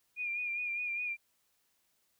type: tone with vibrato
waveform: sine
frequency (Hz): 2421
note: D#7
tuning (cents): -48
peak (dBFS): -33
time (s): 0.16-1.17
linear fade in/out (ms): 50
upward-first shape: sine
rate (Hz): 4.9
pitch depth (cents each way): 41
effects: white hiss -75 dBFS RMS until 2.19 s